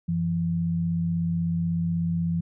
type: tone pair together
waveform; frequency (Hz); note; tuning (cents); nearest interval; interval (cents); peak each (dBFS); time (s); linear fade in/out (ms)
sine; 92.5 / 168.77; F#2 / E3; 0 / +41; minor seventh; 1041; -32 / -23; 0.08-2.41; 10
effects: none